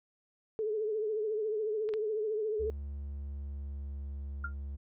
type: tone with vibrato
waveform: sine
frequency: 430 Hz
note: A4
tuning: 40 cents flat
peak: -30 dBFS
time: 0.59-2.7 s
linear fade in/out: 0 ms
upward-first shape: triangle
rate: 14 Hz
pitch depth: 76 cents each way
type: clicks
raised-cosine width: 0.3 ms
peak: -33 / -28 dBFS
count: 2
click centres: 1.89 / 1.938 s
type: tone with pitch glide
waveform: triangle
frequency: 71 to 69.98 Hz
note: C#2 to C#2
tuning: +42 to +17 cents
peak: -35 dBFS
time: 2.59-4.77 s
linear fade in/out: 20 ms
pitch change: -25 cents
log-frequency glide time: 2.76-4.02 s
type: tone with exponential decay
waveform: sine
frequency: 1397 Hz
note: F6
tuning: in tune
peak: -31 dBFS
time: 4.44-4.54 s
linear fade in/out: 5 ms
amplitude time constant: 20 ms
effects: none